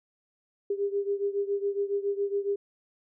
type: beating tone pair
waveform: sine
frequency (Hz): 399.5 / 406.7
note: G4 / G#4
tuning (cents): +33 / -36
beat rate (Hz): 7.2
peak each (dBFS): -28 / -31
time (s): 0.7-2.56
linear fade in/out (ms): 5
effects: none